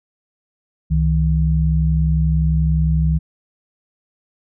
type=tone pair together; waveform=sine; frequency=67 / 158.44 Hz; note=C2 / D#3; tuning=+42 / +32 cents; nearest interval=octave + minor third; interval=1490 cents; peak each=-16 dBFS; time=0.9-3.19 s; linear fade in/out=20 ms; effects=none